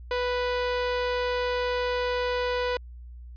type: tone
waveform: sawtooth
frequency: 493.9 Hz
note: B4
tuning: in tune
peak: -21 dBFS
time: 0.11-2.77 s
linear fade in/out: 2 ms
effects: added 60 Hz sine -40 dBFS peak until 3.36 s + resampled to 11025 Hz